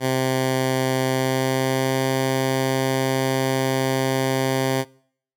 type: tone with pitch glide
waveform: 10% pulse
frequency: 130.81 to 132.33 Hz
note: C3 to C3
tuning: 0 to +20 cents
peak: -11 dBFS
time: 0-4.85 s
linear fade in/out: 50 ms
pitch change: +20 cents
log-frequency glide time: 1.07-2.03 s
effects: noise-tail reverb RT60 0.6 s tail -24 dB re dry